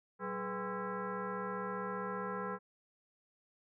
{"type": "tone with frequency modulation", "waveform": "sine", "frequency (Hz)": 419.9, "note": "G#4", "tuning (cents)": 19, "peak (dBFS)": -36, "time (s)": [0.19, 2.59], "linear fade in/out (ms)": 50, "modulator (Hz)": 305, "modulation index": 3.7, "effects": []}